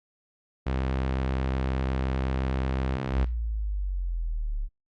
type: tone with vibrato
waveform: sawtooth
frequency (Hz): 65.6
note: C2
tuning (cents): +5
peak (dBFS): -21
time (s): 0.66-3.25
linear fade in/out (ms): 10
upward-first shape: square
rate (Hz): 8.1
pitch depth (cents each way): 11
type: exponential sweep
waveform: sine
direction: down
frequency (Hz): 67.6 to 34.58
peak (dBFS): -26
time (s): 2.94-4.69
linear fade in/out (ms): 50
effects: low-pass 3000 Hz 12 dB/octave + Opus 48 kbps